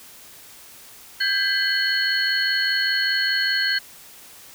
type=tone cluster; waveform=sine; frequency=1585 / 1670 / 2008 / 3036 / 4326 Hz; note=G6 / G#6 / B6 / F#7 / C#8; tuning=+19 / +9 / +28 / +44 / -43 cents; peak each=-22 / -30 / -30 / -30 / -23 dBFS; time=1.2-3.79 s; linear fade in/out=10 ms; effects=white hiss -45 dBFS RMS until 4.54 s